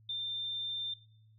sine tone, 3588 Hz, A7, 33 cents sharp, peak -34 dBFS, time 0.09-0.94 s, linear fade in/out 5 ms, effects noise-tail reverb RT60 0.7 s tail -18 dB re dry + added 109 Hz sine -59 dBFS peak until 1.38 s

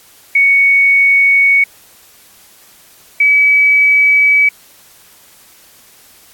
sine tone pair in turn, 2227 / 2284 Hz, C#7 / D7, +7 / -49 cents, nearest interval unison, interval 44 cents, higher second, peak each -6 dBFS, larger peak neither, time 0.35-1.64 / 3.2-4.49 s, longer neither, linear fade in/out 5 ms, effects white hiss -44 dBFS RMS until 6.33 s + AAC 64 kbps

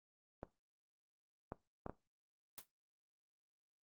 clicks, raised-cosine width 1 ms, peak -29 dBFS, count 4, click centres 0.431 / 1.521 / 1.864 / 1.896 s
white noise with exponential decay, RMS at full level -45 dBFS, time 2.58-2.66 s, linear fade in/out 0 ms, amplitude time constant 17 ms
effects noise-tail reverb RT60 0.2 s tail -18 dB re dry + Opus 32 kbps

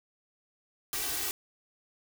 white noise with comb filter, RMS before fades -33 dBFS, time 0.93-1.31 s, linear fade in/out 0 ms, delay 2.6 ms, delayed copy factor +1, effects none

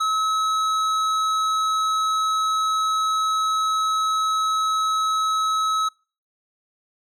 sine tone with hard clipping, 1289 Hz, E6, 39 cents flat, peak -21 dBFS, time 0-5.89 s, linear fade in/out 10 ms, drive 11 dB, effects noise-tail reverb RT60 0.4 s tail -26 dB re dry

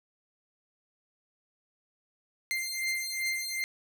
sawtooth beating tone pair, 2093 / 2095.6 Hz, C7 / C7, 0 / +2 cents, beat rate 2.6 Hz, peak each -30 dBFS, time 2.51-3.64 s, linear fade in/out 0 ms, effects 11-bit

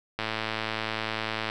click train, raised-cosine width 0.3 ms, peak -13 dBFS, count 145, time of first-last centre 0.19-1.499 s, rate 110 Hz, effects none

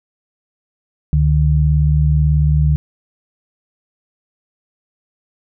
sine tone pair together, 71.7 / 150 Hz, D2 / D3, -41 / +37 cents, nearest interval octave + minor second, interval 1278 cents, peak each -13 dBFS, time 1.13-2.76 s, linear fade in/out 0 ms, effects none

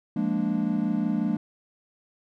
triangle chord, Bb dominant seventh, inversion second, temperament equal, 174.61 / 207.7 / 233.1 / 293.7 Hz, F3 / Ab3 / Bb3 / D4, 0 / 0 / 0 / 0 cents, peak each -29 / -25 / -26 / -28 dBFS, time 0.16-1.37 s, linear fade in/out 5 ms, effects none

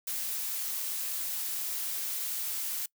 blue noise, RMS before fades -34 dBFS, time 0.07-2.86 s, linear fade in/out 5 ms, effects noise-tail reverb RT60 0.1 s tail -24 dB re dry

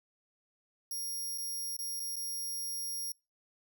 5% pulse tone with dropouts, 5600 Hz, F8, 4 cents sharp, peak -30 dBFS, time 0.91-3.12 s, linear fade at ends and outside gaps 2 ms, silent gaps 1.377-1.382 / 1.767-1.789 / 1.997-2.001 / 2.158-2.165 s, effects noise-tail reverb RT60 0.3 s tail -26 dB re dry

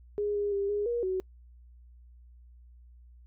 sine tone with pitch steps, 413.3 / 409.1 / 398.8 / 412.2 / 475.4 / 374.4 Hz, G#4 / G#4 / G4 / G#4 / A#4 / F#4, -8 / -26 / +30 / -13 / +34 / +20 cents, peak -27 dBFS, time 0.18-1.2 s, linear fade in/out 0 ms, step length 170 ms, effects noise-tail reverb RT60 0.1 s tail -26 dB re dry + added 60 Hz sine -51 dBFS peak until 3.26 s

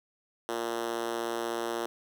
5% pulse tone with high-pass filter, 116.54 Hz, A#2, in tune, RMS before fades -33 dBFS, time 0.49-1.86 s, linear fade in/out 0 ms, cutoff 350 Hz, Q 2.3, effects none

